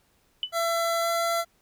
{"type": "tone with exponential decay", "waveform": "sine", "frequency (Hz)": 2995, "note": "F#7", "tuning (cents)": 20, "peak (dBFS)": -21, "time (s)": [0.43, 0.52], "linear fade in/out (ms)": 1, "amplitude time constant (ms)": 19}
{"type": "tone with pitch glide", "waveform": "25% pulse", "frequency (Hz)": [672, 675.9], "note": ["E5", "E5"], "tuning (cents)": [33, 43], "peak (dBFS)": -20, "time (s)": [0.52, 1.45], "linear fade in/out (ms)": 50, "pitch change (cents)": 10, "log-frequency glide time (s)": [1.01, 1.08]}
{"effects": ["pink hiss -66 dBFS RMS until 1.61 s"]}